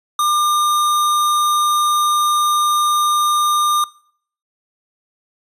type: tone with sample-and-hold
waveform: sine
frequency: 1198 Hz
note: D6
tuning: 34 cents sharp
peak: -13 dBFS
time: 0.19-3.84 s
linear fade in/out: 2 ms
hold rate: 4900 Hz
effects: noise-tail reverb RT60 0.6 s tail -23 dB re dry + resampled to 32000 Hz